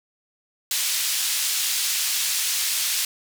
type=band-pass noise; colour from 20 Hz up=pink; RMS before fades=-24 dBFS; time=0.71-3.05 s; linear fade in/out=2 ms; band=3400 to 15000 Hz; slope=12 dB/octave; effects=none